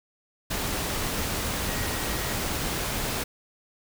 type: tone in noise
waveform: sine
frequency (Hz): 1894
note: A#6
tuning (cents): +27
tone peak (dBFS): -40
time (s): 1.68-2.34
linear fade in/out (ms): 10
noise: pink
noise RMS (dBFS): -29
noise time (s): 0.5-3.24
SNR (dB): -14
effects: none